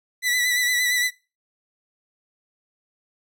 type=tone with vibrato; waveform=sawtooth; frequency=1975.5 Hz; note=B6; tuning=in tune; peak=-16 dBFS; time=0.22-1.11 s; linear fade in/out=50 ms; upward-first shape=sine; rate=8.7 Hz; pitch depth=34 cents each way; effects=noise-tail reverb RT60 0.3 s tail -22 dB re dry